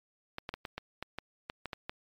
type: clicks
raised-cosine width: 0.3 ms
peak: -21 dBFS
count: 11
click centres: 0.384 / 0.491 / 0.54 / 0.652 / 0.78 / 1.026 / 1.186 / 1.499 / 1.657 / 1.732 / 1.895 s
effects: MP3 96 kbps